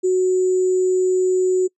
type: tone with sample-and-hold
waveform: sine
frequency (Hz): 370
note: F#4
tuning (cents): 0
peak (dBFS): -14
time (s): 0.03-1.68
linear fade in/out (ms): 20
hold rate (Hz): 7350
effects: noise-tail reverb RT60 0.1 s tail -25 dB re dry + resampled to 24000 Hz